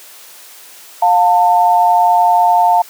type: tone pair together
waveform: sine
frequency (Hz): 708 / 894.9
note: F5 / A5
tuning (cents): +23 / +29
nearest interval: major third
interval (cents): 406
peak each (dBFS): -10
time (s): 1.02-2.82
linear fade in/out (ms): 5
effects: white hiss -38 dBFS RMS until 2.89 s + high-pass 400 Hz 12 dB/octave